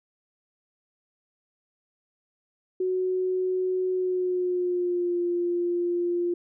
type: tone with pitch glide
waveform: sine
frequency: 370 to 349.2 Hz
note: F#4 to F4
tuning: 0 to 0 cents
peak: -23 dBFS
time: 2.8-6.34 s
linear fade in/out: 5 ms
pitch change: -100 cents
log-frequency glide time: 3.92-5.2 s
effects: none